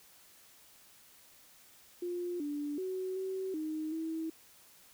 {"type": "tone with pitch steps", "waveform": "sine", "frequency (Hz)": [352.5, 292, 373.6, 379.4, 311.4, 322.2], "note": ["F4", "D4", "F#4", "F#4", "D#4", "E4"], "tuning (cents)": [16, -10, 17, 43, 2, -39], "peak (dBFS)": -34, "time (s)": [2.02, 4.3], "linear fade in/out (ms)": 5, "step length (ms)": 380, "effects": ["white hiss -60 dBFS RMS until 4.93 s"]}